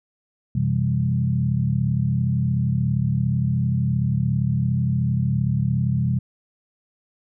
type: tone cluster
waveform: sine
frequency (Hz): 89.3 / 127.3 / 164.5 / 197.6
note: F2 / C3 / E3 / G3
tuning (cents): +39 / -47 / -3 / +14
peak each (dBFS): -29 / -20 / -26 / -26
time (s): 0.55-6.19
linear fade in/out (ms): 5
effects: none

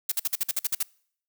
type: noise bursts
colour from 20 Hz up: blue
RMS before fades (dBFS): -25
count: 10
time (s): 0.09-0.829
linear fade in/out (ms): 5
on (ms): 28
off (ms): 51
effects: noise-tail reverb RT60 0.6 s tail -25 dB re dry

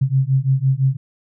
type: beating tone pair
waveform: sine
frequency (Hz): 130.81 / 136.71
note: C3 / C#3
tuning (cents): 0 / -24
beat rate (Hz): 5.9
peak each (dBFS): -17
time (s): 0.01-0.97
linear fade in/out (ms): 10
effects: none

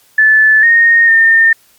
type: tone with pitch steps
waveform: sine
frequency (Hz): 1743 / 1852 / 1815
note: A6 / A#6 / A#6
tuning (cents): -17 / -12 / -47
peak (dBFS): -4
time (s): 0.18-1.53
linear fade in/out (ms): 5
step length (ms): 450
effects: white hiss -49 dBFS RMS until 1.78 s + MP3 96 kbps

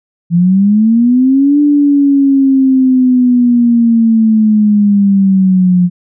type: linear two-way sweep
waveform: sine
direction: up then down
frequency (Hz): 166.8 to 293.7 to 176.2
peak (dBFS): -5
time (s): 0.3-5.9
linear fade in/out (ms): 50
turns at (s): 1.6
effects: none

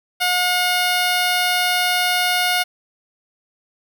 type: tone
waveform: 10% pulse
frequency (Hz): 720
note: F#5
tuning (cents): -47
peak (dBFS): -8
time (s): 0.2-2.64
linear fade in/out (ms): 20
effects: none

